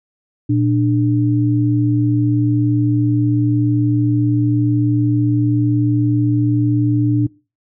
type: tone pair together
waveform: sine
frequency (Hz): 117.95 / 297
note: A#2 / D4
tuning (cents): +21 / +20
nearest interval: octave + major third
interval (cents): 1599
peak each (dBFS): -15 / -15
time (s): 0.49-7.27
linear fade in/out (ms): 10
effects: noise-tail reverb RT60 0.3 s tail -21 dB re dry